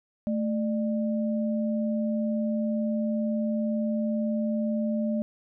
sine tone pair together, 220 / 597.9 Hz, A3 / D5, 0 / +31 cents, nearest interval octave + perfect fourth, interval 1731 cents, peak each -25 / -32 dBFS, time 0.27-5.22 s, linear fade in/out 0 ms, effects none

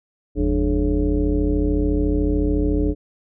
sine tone with frequency modulation, 172.1 Hz, F3, 25 cents flat, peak -16 dBFS, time 0.35-2.95 s, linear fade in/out 50 ms, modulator 126 Hz, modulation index 2, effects none

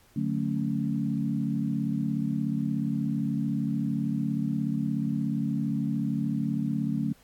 sine chord, D major seventh, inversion none, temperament equal with one note detuned, 146.83 / 183.19 / 220 / 277.2 Hz, D3 / F#3 / A3 / C#4, 0 / -17 / 0 / 0 cents, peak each -31 / -33 / -29 / -32 dBFS, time 0.16-7.13 s, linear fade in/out 5 ms, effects pink hiss -60 dBFS RMS until 7.23 s + AAC 64 kbps

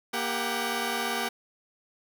10% pulse tone cluster, 234.8 / 397 / 755 Hz, A#3 / G4 / F#5, +13 / +22 / +35 cents, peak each -24 dBFS, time 0.13-1.29 s, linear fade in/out 10 ms, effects none

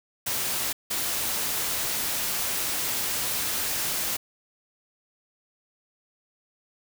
white noise bursts at uneven times, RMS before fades -28 dBFS, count 2, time 0.26-0.73 / 0.9-4.17 s, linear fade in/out 10 ms, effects none

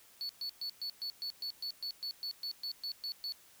triangle tone bursts, 4435 Hz, C#8, in tune, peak -35 dBFS, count 16, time 0.21-3.322 s, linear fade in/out 0 ms, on 82 ms, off 120 ms, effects white hiss -61 dBFS RMS until 3.6 s

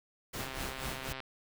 pink noise with tremolo, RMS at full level -38 dBFS, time 0.33-1.13 s, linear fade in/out 10 ms, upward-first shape sine, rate 4.1 Hz, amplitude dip 75%
click train, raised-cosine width 0.3 ms, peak -25 dBFS, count 107, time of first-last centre 0.4-1.203 s, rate 132 Hz
effects none

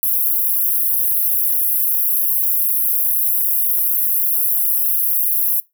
pink high-pass noise, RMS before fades -17 dBFS, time 0.03-5.6 s, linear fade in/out 0 ms, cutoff 11000 Hz, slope 96 dB/octave, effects noise-tail reverb RT60 0.2 s tail -22 dB re dry

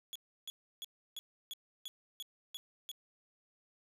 40% pulse tone bursts, 3373 Hz, G#7, 26 cents sharp, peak -40 dBFS, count 9, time 0.13-2.915 s, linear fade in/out 0 ms, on 25 ms, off 320 ms, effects none

